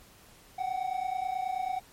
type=tone pair together; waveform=triangle; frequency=738 / 767.3 Hz; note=F#5 / G5; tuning=-5 / -37 cents; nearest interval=minor second; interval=68 cents; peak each=-30 / -31 dBFS; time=0.58-1.8 s; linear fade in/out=10 ms; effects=pink hiss -56 dBFS RMS until 1.92 s + MP3 64 kbps